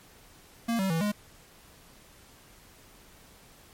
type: tone with pitch steps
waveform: square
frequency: 231.9 / 192 / 163.7 / 207.7 Hz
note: A#3 / G3 / E3 / G#3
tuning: -9 / -36 / -12 / 0 cents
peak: -26 dBFS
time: 0.68-1.12 s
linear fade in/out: 10 ms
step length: 110 ms
effects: pink hiss -55 dBFS RMS until 3.73 s + MP3 64 kbps